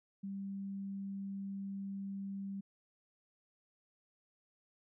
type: tone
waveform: sine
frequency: 196.5 Hz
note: G3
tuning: 4 cents sharp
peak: -39 dBFS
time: 0.23-2.61 s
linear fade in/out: 10 ms
effects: none